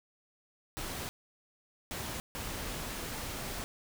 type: noise bursts at uneven times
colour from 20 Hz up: pink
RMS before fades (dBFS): -39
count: 3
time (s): 0.77-1.09 / 1.91-2.2 / 2.35-3.64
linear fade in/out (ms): 0
effects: none